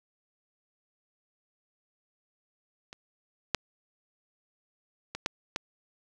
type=clicks; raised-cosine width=0.2 ms; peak=-26 / -7 / -18 / -10 / -13 dBFS; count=5; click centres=2.929 / 3.547 / 5.15 / 5.261 / 5.561 s; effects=none